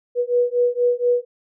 sine beating tone pair, 485.1 / 489.3 Hz, B4 / B4, -31 / -16 cents, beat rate 4.2 Hz, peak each -19 dBFS, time 0.15-1.25 s, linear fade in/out 50 ms, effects none

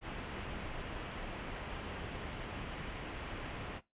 pink low-pass noise, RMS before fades -43 dBFS, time 0.01-3.81 s, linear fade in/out 50 ms, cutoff 3300 Hz, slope 48 dB/octave, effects noise-tail reverb RT60 0.2 s tail -18 dB re dry + resampled to 8000 Hz

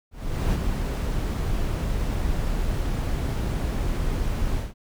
brown noise with ADSR envelope, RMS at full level -21 dBFS, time 0.11-4.74 s, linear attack 420 ms, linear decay 37 ms, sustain -4 dB, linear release 160 ms, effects none

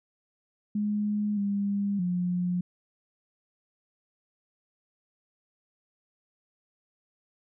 sine tone with pitch steps, 208.5 / 201 / 178.4 Hz, G#3 / G3 / F3, +7 / +44 / +37 cents, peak -25 dBFS, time 0.75-2.61 s, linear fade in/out 5 ms, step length 620 ms, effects none

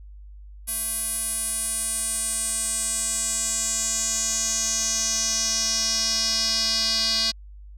square tone with band-pass filter sweep, 223.5 Hz, A3, 27 cents sharp, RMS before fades -25 dBFS, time 0.67-7.32 s, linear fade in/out 20 ms, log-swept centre 11000 to 4600 Hz, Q 5.8, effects added 50 Hz sine -40 dBFS peak until 7.77 s

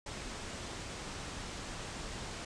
pink low-pass noise, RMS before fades -43 dBFS, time 0.06-2.45 s, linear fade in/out 5 ms, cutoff 8700 Hz, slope 48 dB/octave, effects none

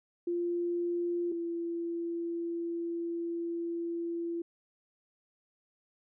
sine tone pair in turn, 346.9 / 338.8 Hz, F4 / E4, -12 / +48 cents, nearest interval unison, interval 40 cents, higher first, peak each -29 / -32 dBFS, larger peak first, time 0.27-1.32 / 1.32-4.42 s, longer second, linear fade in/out 5 ms, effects none

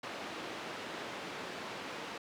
pink band-pass noise, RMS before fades -43 dBFS, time 0.03-2.18 s, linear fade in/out 5 ms, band 280 to 3600 Hz, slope 12 dB/octave, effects none

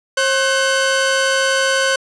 sawtooth tone pair together, 536 / 1516 Hz, C5 / F#6, +42 / +42 cents, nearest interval octave + tritone, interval 1800 cents, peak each -13 dBFS, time 0.17-1.96 s, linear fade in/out 5 ms, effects resampled to 22050 Hz + 7-bit

